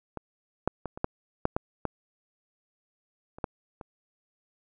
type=clicks; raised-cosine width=1 ms; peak=-21 / -10 / -19 / -25 / -11 / -9 / -12 / -14 / -29 / -14 / -26 dBFS; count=11; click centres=0.173 / 0.676 / 0.857 / 0.975 / 1.044 / 1.454 / 1.565 / 1.853 / 3.385 / 3.442 / 3.812 s; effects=none